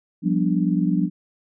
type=chord; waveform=sine; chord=G dominant seventh; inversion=third; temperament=just; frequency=176.4 / 196 / 245 / 294 Hz; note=F3 / G3 / B3 / D4; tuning=+18 / 0 / -14 / +2 cents; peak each=-21 / -23 / -26 / -24 dBFS; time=0.22-1.1 s; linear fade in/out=50 ms; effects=none